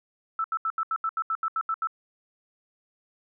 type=tone bursts; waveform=sine; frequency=1318.5 Hz; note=E6; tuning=in tune; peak=-24 dBFS; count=12; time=0.39-1.872 s; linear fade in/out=2 ms; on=52 ms; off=78 ms; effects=none